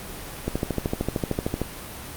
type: click train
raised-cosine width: 2 ms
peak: -10 dBFS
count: 16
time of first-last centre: 0.48-1.616 s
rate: 13.2 Hz
effects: pink hiss -37 dBFS RMS until 2.16 s + Opus 32 kbps